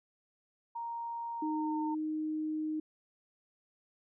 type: tone with pitch glide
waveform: sine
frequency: 932.3 to 909.4 Hz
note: A#5 to A#5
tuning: 0 to -43 cents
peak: -36 dBFS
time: 0.75-1.95 s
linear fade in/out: 10 ms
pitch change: -43 cents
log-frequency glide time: 1.33-1.78 s
type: tone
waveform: sine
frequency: 310 Hz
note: D#4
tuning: 6 cents flat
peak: -32 dBFS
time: 1.42-2.8 s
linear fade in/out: 5 ms
effects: none